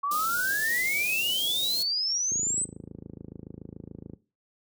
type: exponential sweep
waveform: sine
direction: up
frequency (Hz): 1108.7 to 8250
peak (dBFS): -25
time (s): 0.03-2.65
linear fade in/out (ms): 10
type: band-stop noise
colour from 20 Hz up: white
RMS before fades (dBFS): -34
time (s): 0.11-1.83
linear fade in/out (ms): 5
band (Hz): 650 to 3700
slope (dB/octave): 24
type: click train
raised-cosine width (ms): 3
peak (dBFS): -26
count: 50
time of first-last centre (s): 2.32-4.135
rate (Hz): 27
effects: noise-tail reverb RT60 0.3 s tail -17 dB re dry + high-pass 100 Hz 12 dB/octave